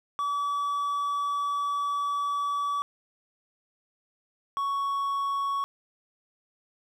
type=tone pair in turn; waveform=triangle; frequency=1146 / 1113.4 Hz; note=D6 / C#6; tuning=-43 / +7 cents; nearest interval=unison; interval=50 cents; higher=first; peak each=-24 dBFS; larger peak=neither; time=0.19-2.82 / 4.57-5.64 s; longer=first; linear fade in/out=0 ms; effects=none